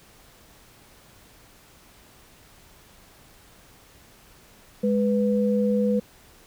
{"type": "tone pair together", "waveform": "sine", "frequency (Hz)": [207.7, 494], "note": ["G#3", "B4"], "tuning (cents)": [0, 0], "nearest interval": "octave + minor third", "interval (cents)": 1500, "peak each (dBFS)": [-21, -23], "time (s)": [4.83, 6], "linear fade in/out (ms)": 10, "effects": ["pink hiss -53 dBFS RMS until 6.46 s"]}